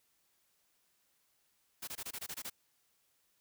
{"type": "noise bursts", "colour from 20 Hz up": "white", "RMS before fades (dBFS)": -42, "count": 9, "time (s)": [1.82, 2.5], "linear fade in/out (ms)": 10, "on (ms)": 56, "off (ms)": 22, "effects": ["white hiss -75 dBFS RMS until 3.4 s"]}